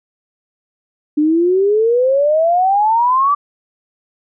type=exponential sweep; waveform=sine; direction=up; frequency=293.7 to 1174.7 Hz; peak=-10 dBFS; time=1.17-3.35 s; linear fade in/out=10 ms; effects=none